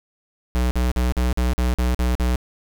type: tone bursts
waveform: square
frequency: 61.6 Hz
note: B1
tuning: 4 cents flat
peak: -18 dBFS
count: 9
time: 0.55-2.358 s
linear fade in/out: 0 ms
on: 160 ms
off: 46 ms
effects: none